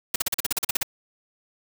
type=noise bursts; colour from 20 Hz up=white; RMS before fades=-23 dBFS; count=12; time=0.14-0.831 s; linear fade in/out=5 ms; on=20 ms; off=41 ms; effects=none